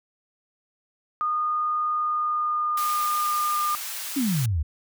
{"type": "tone with pitch glide", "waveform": "sine", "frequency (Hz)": [1226, 1205.6], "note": ["D#6", "D6"], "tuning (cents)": [-26, 45], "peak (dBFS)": -22, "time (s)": [1.21, 3.75], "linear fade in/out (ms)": 0, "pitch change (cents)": -29, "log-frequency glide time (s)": [1.91, 3.64]}
{"type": "high-pass noise", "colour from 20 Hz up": "white", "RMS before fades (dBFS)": -33, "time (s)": [2.77, 4.46], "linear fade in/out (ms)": 5, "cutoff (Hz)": 980, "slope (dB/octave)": 12}
{"type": "exponential sweep", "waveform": "sine", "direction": "down", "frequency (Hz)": [293.7, 69.2], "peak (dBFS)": -21, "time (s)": [4.16, 4.63], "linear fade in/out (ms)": 10}
{"effects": []}